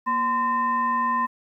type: tone with frequency modulation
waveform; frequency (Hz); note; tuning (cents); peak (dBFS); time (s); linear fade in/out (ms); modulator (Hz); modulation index
sine; 1029; C6; -29; -20; 0.06-1.27; 20; 792; 0.56
effects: 10-bit